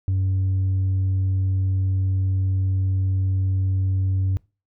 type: tone with tanh clipping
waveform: triangle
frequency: 95 Hz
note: F#2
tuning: 46 cents sharp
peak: -19 dBFS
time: 0.08-4.37 s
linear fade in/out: 0 ms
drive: 7 dB
effects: noise-tail reverb RT60 0.3 s tail -23 dB re dry